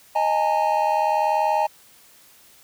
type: chord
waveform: triangle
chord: D# suspended fourth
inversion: none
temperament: equal with one note detuned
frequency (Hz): 622.3 / 830.6 / 911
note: D#5 / G#5 / A#5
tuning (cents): 0 / 0 / -40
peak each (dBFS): -22 / -19 / -21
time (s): 0.15-1.67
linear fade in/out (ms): 10
effects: white hiss -52 dBFS RMS until 2.63 s